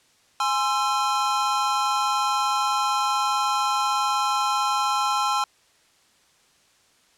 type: chord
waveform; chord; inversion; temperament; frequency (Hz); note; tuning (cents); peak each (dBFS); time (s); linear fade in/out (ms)
square; Ab augmented; none; equal with one note detuned; 830.6 / 1046.5 / 1340.8; Ab5 / C6 / E6; 0 / 0 / +29; -26; 0.4-5.44; 2
effects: white hiss -60 dBFS RMS until 7.17 s + low-pass 8000 Hz 12 dB/octave